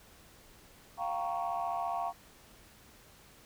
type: chord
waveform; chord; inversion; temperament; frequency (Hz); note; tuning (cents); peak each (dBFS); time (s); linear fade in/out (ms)
sine; G half-diminished seventh; third; equal with one note detuned; 698.5 / 773.2 / 932.3 / 1108.7; F5 / G5 / Bb5 / Db6; 0 / -24 / 0 / 0; -34 / -37 / -38 / -38; 0.97-2.13; 50
effects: tanh soft clip ceiling -25 dBFS + pink hiss -58 dBFS RMS until 3.45 s